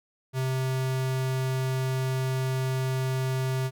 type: tone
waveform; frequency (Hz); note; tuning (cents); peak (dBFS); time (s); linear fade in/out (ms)
square; 130.81; C3; 0; -26; 0.33-3.71; 50
effects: none